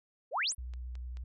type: exponential sweep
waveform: sine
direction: up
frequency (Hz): 435.7 to 11970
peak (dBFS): -29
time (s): 0.31-0.55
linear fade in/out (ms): 50
type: click train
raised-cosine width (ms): 0.2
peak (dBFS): -37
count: 4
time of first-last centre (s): 0.52-1.171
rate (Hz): 4.61
type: tone with vibrato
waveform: sine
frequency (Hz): 61.7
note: B1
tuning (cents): -1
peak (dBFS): -38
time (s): 0.58-1.24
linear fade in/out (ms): 5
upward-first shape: triangle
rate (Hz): 11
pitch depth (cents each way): 26
effects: none